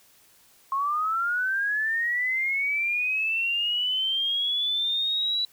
sine linear sweep, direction up, 1070 to 3951 Hz, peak -23 dBFS, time 0.72-5.45 s, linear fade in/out 2 ms, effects white hiss -58 dBFS RMS until 5.52 s

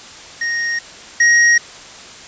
square tone pair in turn, 1864.7 / 1884.2 Hz, A#6 / A#6, 0 / +18 cents, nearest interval unison, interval 18 cents, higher second, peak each -18 / -9 dBFS, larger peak second, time 0.41-0.79 / 1.2-1.58 s, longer neither, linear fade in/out 5 ms, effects white hiss -36 dBFS RMS until 2.27 s + resampled to 16000 Hz

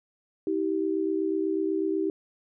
sine tone pair together, 320 / 388.1 Hz, D#4 / G4, +49 / -17 cents, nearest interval minor third, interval 334 cents, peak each -27 dBFS, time 0.47-2.1 s, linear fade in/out 2 ms, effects none

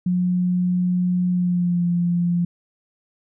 sine tone with pitch glide, 179.8 to 173.78 Hz, F#3 to F3, -49 to -8 cents, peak -17 dBFS, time 0.06-2.45 s, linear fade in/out 5 ms, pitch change -59 cents, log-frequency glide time 1.31-1.85 s, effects none

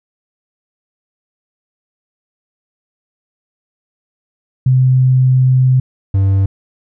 sine / triangle tone pair in turn, 129.1 / 97.28 Hz, C3 / G2, -23 / -13 cents, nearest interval perfect fourth, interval 490 cents, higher first, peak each -7 dBFS, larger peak neither, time 4.66-5.8 / 6.14-6.46 s, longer first, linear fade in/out 5 ms, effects none

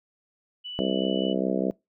sine tone, 2966 Hz, F#7, 4 cents sharp, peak -34 dBFS, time 0.64-1.34 s, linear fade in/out 20 ms
harmonic tone, 64.9 Hz, C2, 13 cents flat, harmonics 3 / 4 / 5 / 6 / 7 / 8 / 9 / 10, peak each -29 / -30 / -31 / -32 / -32 / -33 / -34 / -34 dBFS, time 0.79-1.71 s, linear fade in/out 0 ms
effects noise-tail reverb RT60 0.2 s tail -23 dB re dry

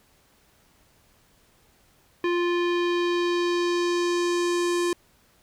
square tone with low-pass filter sweep, 349.2 Hz, F4, in tune, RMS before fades -24 dBFS, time 2.24-4.93 s, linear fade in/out 2 ms, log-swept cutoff 2600 to 9100 Hz, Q 1.4, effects pink hiss -61 dBFS RMS until 5.42 s

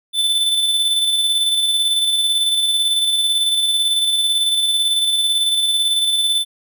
square tone with tremolo, 3520 Hz, A7, in tune, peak -14 dBFS, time 0.13-6.45 s, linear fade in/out 50 ms, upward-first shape square, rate 18 Hz, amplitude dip 30%, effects none

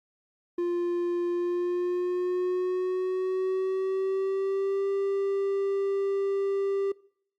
triangle tone with pitch glide, 349.2 to 394.2 Hz, F4 to G4, 0 to +10 cents, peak -23 dBFS, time 0.58-6.92 s, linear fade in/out 5 ms, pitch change +210 cents, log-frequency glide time 1.3-4.88 s, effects noise-tail reverb RT60 0.6 s tail -22 dB re dry + Opus 48 kbps

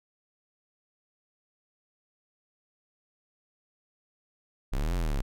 square exponential two-way sweep, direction up then down, 30.87 to 45.71 to 31.54 Hz, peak -27 dBFS, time 4.72-5.22 s, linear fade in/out 10 ms, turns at 4.95 s, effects none

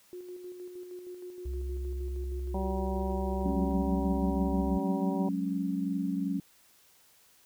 sine tone with tremolo, 360 Hz, F#4, 47 cents flat, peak -39 dBFS, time 0.13-3.71 s, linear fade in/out 0 ms, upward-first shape square, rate 6.4 Hz, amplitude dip 40%
sine tone, 65.41 Hz, C2, in tune, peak -32 dBFS, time 1.45-4.78 s, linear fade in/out 10 ms
harmonic tone, 191.2 Hz, G3, 43 cents flat, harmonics 1 / 2 / 3 / 4 / 5, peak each -34 / -37 / -39 / -40 / -41 dBFS, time 2.54-5.29 s, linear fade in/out 5 ms
sine chord, F# suspended second, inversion none, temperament equal, 185 / 207.7 / 277.2 Hz, F#3 / G#3 / C#4, 0 / 0 / 0 cents, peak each -32 / -35 / -32 dBFS, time 3.45-6.4 s, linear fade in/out 5 ms
effects white hiss -62 dBFS RMS until 7.45 s

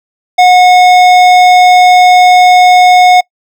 triangle tone with hard clipping, 727 Hz, F#5, 31 cents flat, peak -3 dBFS, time 0.38-3.21 s, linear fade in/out 10 ms, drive 17 dB, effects noise-tail reverb RT60 0.1 s tail -25 dB re dry

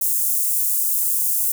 white high-pass noise, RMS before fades -20 dBFS, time 0.01-1.52 s, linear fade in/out 5 ms, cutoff 8100 Hz, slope 24 dB/octave, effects none

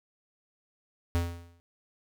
square tone with exponential decay, 85.7 Hz, F2, 32 cents flat, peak -23 dBFS, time 1.15-1.6 s, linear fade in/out 0 ms, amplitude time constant 97 ms, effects none

